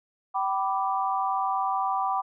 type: chord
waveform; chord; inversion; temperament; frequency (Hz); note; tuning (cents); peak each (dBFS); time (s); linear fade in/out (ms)
sine; G major; none; equal with one note detuned; 771.4 / 987.8 / 1174.7; G5 / B5 / D6; -28 / 0 / 0; -27 / -29 / -29; 0.34-2.22; 20
effects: none